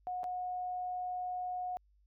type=tone with dropouts; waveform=sine; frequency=727 Hz; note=F#5; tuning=31 cents flat; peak=-35 dBFS; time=0.07-1.77 s; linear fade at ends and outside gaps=0 ms; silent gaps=0.233-0.241 s; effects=added 50 Hz sine -65 dBFS peak until 2.06 s